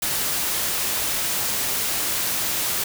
white noise, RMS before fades -24 dBFS, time 0.02-2.84 s, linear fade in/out 5 ms, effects none

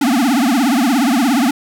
square tone with vibrato, 258.1 Hz, C4, 23 cents flat, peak -12 dBFS, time 0.01-1.51 s, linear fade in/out 5 ms, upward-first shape triangle, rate 17 Hz, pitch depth 280 cents each way, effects none

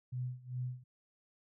sine tone with tremolo, 125.6 Hz, B2, 30 cents sharp, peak -34 dBFS, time 0.12-0.84 s, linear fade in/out 10 ms, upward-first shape sine, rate 2.5 Hz, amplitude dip 90%, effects none

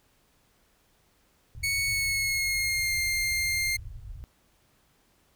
pink low-pass noise, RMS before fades -41 dBFS, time 1.55-4.24 s, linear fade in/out 0 ms, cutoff 130 Hz, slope 96 dB/octave
sawtooth tone with pitch glide, 2217 to 2111 Hz, C#7 to C7, 0 to +15 cents, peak -22 dBFS, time 1.63-3.77 s, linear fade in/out 10 ms, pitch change -85 cents, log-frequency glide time 1.86-2.94 s
effects pink hiss -66 dBFS RMS until 5.35 s

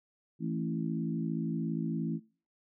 harmonic tone with a mistuned harmonic, 55 Hz, A1, in tune, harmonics 3 / 4 / 5 / 6, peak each -34 / -36 / -38 / -40 dBFS, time 0.39-2.2 s, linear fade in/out 50 ms, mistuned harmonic 4, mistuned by +17 cents, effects noise-tail reverb RT60 0.4 s tail -22 dB re dry

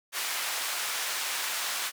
pink band-pass noise, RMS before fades -32 dBFS, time 0.12-1.92 s, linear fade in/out 50 ms, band 1200 to 16000 Hz, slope 12 dB/octave, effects none

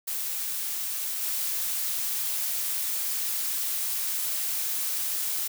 blue noise with level steps, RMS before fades -31 / -29 dBFS, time 0.07-5.48 s, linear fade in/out 10 ms, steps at 1.21 s, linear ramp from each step 20 ms, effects none

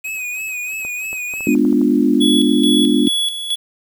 square tone with vibrato, 2521 Hz, D#7, 22 cents sharp, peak -23 dBFS, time 0.04-1.55 s, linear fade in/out 10 ms, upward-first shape sine, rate 3.1 Hz, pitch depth 51 cents each way
clicks, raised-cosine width 1 ms, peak -21 dBFS, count 8, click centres 0.85 / 1.13 / 1.338 / 1.407 / 1.552 / 1.651 / 1.728 / 1.815 s
sine chord, G# diminished seventh, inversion none, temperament equal, 207.7 / 246.9 / 293.7 / 349.2 Hz, G#3 / B3 / D4 / F4, 0 / 0 / 0 / 0 cents, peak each -19 / -15 / -15 / -20 dBFS, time 1.47-3.08 s, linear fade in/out 2 ms
square tone with tremolo, 3384 Hz, G#7, 32 cents sharp, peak -16 dBFS, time 2.2-3.56 s, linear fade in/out 20 ms, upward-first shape square, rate 2.3 Hz, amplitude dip 60%
effects 7-bit

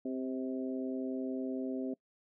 harmonic tone with a mistuned harmonic, 130.81 Hz, C3, in tune, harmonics 2 / 3 / 4 / 5, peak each -35 / -41 / -45 / -46 dBFS, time 0.05-1.94 s, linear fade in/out 5 ms, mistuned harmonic 5, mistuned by -30 cents, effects noise-tail reverb RT60 0.1 s tail -23 dB re dry

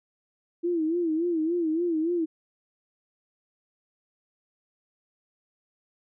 sine tone with vibrato, 331.4 Hz, E4, 9 cents sharp, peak -23 dBFS, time 0.63-2.26 s, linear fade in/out 20 ms, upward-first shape sine, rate 3.5 Hz, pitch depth 110 cents each way, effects none

